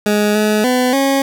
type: tone with pitch steps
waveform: 20% pulse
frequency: 208.8 / 212.5 / 251.5 / 273.2 Hz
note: G#3 / G#3 / B3 / C#4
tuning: +10 / +40 / +32 / -25 cents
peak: -7 dBFS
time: 0.06-1.22 s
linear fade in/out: 2 ms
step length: 290 ms
effects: none